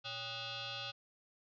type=tone with frequency modulation; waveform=sine; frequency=118.5 Hz; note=A#2; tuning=29 cents sharp; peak=-40 dBFS; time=0.04-0.92 s; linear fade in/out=20 ms; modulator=680 Hz; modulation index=6.2; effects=none